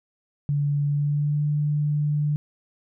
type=tone with pitch glide; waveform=sine; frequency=144.3 to 148.19 Hz; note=D3 to D3; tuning=-30 to +16 cents; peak=-20 dBFS; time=0.49-2.36 s; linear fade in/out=0 ms; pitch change=+46 cents; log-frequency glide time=0.86-1.44 s; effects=none